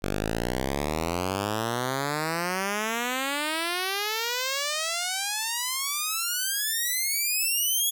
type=exponential sweep; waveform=5% pulse; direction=up; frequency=47.23 to 3393 Hz; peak=-15 dBFS; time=0.02-7.91 s; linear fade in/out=20 ms; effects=none